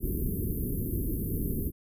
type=band-stop noise; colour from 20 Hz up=pink; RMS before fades=-30 dBFS; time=0-1.72 s; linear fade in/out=50 ms; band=400 to 12000 Hz; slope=48 dB/octave; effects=resampled to 32000 Hz